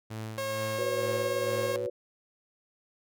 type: tone with tremolo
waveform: sawtooth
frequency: 110 Hz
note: A2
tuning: in tune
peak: -31 dBFS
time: 0.1-1.87 s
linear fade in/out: 10 ms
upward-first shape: sine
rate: 2.2 Hz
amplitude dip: 55%
type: tone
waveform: sawtooth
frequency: 542 Hz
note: C#5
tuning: 39 cents flat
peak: -27 dBFS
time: 0.38-1.76 s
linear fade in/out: 0 ms
type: chord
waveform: sine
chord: F# suspended fourth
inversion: none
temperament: equal with one note detuned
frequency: 370 / 493.9 / 560.2 Hz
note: F#4 / B4 / C#5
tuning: 0 / 0 / +18 cents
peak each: -36 / -32 / -35 dBFS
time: 0.78-1.9 s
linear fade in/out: 10 ms
effects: none